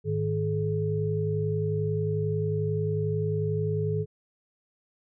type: tone cluster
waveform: sine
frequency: 103.3 / 154.5 / 425.7 Hz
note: G#2 / D#3 / G#4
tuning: -9 / -12 / +43 cents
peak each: -29 dBFS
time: 0.04-4.06 s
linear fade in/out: 50 ms
effects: none